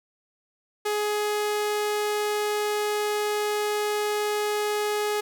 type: tone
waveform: sawtooth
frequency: 418.8 Hz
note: G#4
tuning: 15 cents sharp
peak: -20 dBFS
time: 0.85-5.21 s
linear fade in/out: 10 ms
effects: none